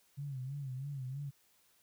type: tone with vibrato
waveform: sine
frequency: 135.5 Hz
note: C#3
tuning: 39 cents flat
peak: -38 dBFS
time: 0.17-1.31 s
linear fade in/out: 20 ms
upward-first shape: sine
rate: 3.1 Hz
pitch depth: 110 cents each way
effects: white hiss -70 dBFS RMS until 1.82 s